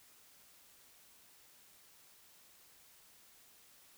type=silence; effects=white hiss -63 dBFS RMS until 3.97 s